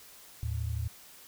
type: tone pair together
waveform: sine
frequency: 77.8 / 110.03 Hz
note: D#2 / A2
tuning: 0 / 0 cents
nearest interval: tritone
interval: 600 cents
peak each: -33 / -33 dBFS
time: 0.43-0.88 s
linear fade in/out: 0 ms
effects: white hiss -53 dBFS RMS until 1.27 s